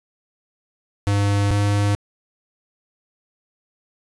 square tone pair in turn, 101.1 / 102.04 Hz, G#2 / G#2, -46 / -30 cents, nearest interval unison, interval 16 cents, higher second, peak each -17 dBFS, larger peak neither, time 1.07-1.51 / 1.51-1.95 s, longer neither, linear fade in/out 0 ms, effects resampled to 24000 Hz + 9-bit

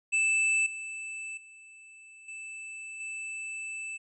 square tone with level steps, 2637 Hz, E7, in tune, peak -24 / -37 / -50 / -40 / -36 dBFS, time 0.12-3.98 s, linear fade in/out 20 ms, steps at 0.66 / 1.37 / 2.28 / 3 s, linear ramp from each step 5 ms, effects resampled to 24000 Hz

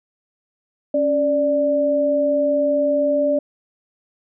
sine tone pair together, 277.2 / 587.3 Hz, C#4 / D5, 0 / 0 cents, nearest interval octave + minor second, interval 1300 cents, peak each -22 / -16 dBFS, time 0.94-3.39 s, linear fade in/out 5 ms, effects none

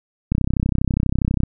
click train, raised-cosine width 5 ms, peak -6 dBFS, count 37, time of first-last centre 0.32-1.435 s, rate 32.3 Hz, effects none

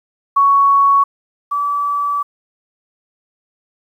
sine tone pair in turn, 1115 / 1151.7 Hz, C#6 / D6, +10 / -34 cents, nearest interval minor second, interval 56 cents, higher second, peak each -8 / -15 dBFS, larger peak first, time 0.36-1.04 / 1.51-2.23 s, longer second, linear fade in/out 10 ms, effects 8-bit

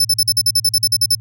sawtooth tone bursts, 5274 Hz, E8, in tune, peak -8 dBFS, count 13, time 0-1.151 s, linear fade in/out 5 ms, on 47 ms, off 45 ms, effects added 111 Hz sine -30 dBFS peak until 1.2 s

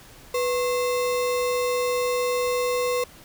sine tone with sample-and-hold, 493.9 Hz, B4, in tune, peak -21 dBFS, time 0.34-3.04 s, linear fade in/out 5 ms, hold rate 1575 Hz, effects pink hiss -48 dBFS RMS until 3.24 s

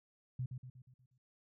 sine tone with echo, 127 Hz, B2, 49 cents sharp, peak -35 dBFS, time 0.39-0.46 s, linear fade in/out 5 ms, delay 120 ms, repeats 6, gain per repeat -6 dB, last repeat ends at 1.18 s, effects none

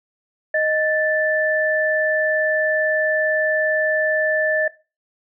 sine tone pair together, 622.3 / 1760.1 Hz, D#5 / A6, 0 / 0 cents, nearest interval octave + tritone, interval 1800 cents, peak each -19 dBFS, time 0.54-4.68 s, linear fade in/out 5 ms, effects noise-tail reverb RT60 0.3 s tail -18 dB re dry

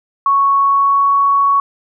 sine tone with pitch glide, 1108.7 to 1116.4 Hz, C#6 to C#6, 0 to +12 cents, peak -9 dBFS, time 0.26-1.6 s, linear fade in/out 2 ms, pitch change +12 cents, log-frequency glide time 0.58-1.13 s, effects none

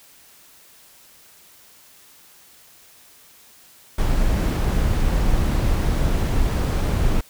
brown noise, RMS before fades -19 dBFS, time 3.98-7.21 s, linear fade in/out 5 ms, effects white hiss -50 dBFS RMS until 7.29 s

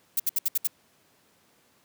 violet noise bursts, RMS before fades -24 dBFS, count 6, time 0.17-0.673 s, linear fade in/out 5 ms, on 28 ms, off 67 ms, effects pink hiss -63 dBFS RMS until 1.84 s + high-pass 150 Hz 12 dB/octave

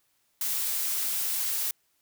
blue noise, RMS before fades -29 dBFS, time 0.41-1.71 s, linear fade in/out 2 ms, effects white hiss -71 dBFS RMS until 2.01 s

